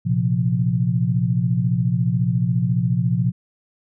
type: chord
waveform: sine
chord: Bb suspended second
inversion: none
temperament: equal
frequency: 116.54 / 130.81 / 174.61 Hz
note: Bb2 / C3 / F3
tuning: 0 / 0 / 0 cents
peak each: -21 dBFS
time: 0.05-3.32 s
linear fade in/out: 20 ms
effects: none